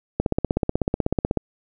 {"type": "click train", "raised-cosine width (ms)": 2, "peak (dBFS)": -6, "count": 20, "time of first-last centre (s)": [0.2, 1.373], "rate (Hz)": 16.2, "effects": []}